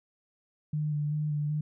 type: tone with vibrato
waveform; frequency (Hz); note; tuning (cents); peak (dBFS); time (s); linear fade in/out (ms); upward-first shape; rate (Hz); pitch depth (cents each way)
sine; 149.7; D3; +33; -27; 0.73-1.61; 5; square; 2.6; 19
effects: none